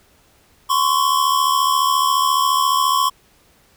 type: tone pair together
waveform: square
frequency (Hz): 1037 / 1111.4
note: C6 / C#6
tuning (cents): -16 / +4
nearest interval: minor second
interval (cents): 120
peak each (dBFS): -18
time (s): 0.69-3.1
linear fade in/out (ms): 20
effects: pink hiss -55 dBFS RMS until 3.76 s